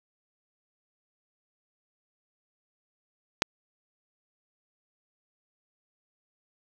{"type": "click", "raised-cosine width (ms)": 0.2, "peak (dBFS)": -3, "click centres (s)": 3.421, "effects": []}